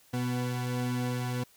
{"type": "tone pair together", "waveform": "40% pulse", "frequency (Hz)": [124.3, 247.1], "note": ["B2", "B3"], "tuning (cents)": [12, 1], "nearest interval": "octave", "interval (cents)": 1189, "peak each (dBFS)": [-30, -33], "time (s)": [0.13, 1.44], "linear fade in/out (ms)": 10, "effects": ["white hiss -61 dBFS RMS until 1.56 s"]}